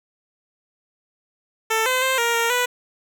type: tone with pitch steps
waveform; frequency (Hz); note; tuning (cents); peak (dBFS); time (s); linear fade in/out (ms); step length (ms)
10% pulse; 444.3 / 512 / 524 / 468.5 / 463.8 / 492.7; A4 / C5 / C5 / A#4 / A#4 / B4; +17 / -38 / +2 / +9 / -9 / -4; -10; 1.7-2.66; 10; 160
effects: none